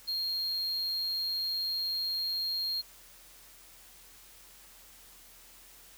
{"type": "tone", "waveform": "triangle", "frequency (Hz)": 4232, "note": "C8", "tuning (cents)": 19, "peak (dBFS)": -29, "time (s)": [0.07, 2.82], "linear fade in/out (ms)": 20, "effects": ["added 43 Hz sine -64 dBFS peak until 5.97 s", "white hiss -55 dBFS RMS until 5.97 s"]}